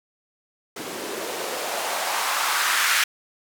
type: noise with band-pass filter sweep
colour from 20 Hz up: blue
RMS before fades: -25 dBFS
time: 0.76-3.04 s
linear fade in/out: 5 ms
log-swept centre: 280 to 1700 Hz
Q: 2
effects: none